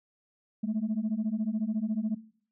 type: beating tone pair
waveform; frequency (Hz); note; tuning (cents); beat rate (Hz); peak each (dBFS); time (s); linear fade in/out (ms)
sine; 209.3 / 223.3; G#3 / A3; +14 / +26; 14; -29; 0.63-2.15; 10
effects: noise-tail reverb RT60 0.5 s tail -18 dB re dry + tanh soft clip ceiling -23 dBFS